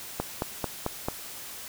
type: click train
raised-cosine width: 1 ms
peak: -13 dBFS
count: 5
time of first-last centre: 0.2-1.085 s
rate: 4.52 Hz
effects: white hiss -41 dBFS RMS until 1.68 s